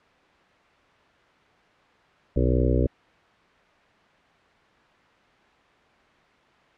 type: harmonic tone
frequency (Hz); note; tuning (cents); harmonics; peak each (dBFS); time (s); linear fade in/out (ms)
62.3; B1; +16; 1 / 2 / 4 / 5 / 6 / 7 / 8 / 9; -22 / -25 / -28 / -29 / -30 / -30 / -31 / -32; 2.36-2.87; 5
effects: white hiss -57 dBFS RMS until 6.77 s + low-pass 2000 Hz 12 dB/octave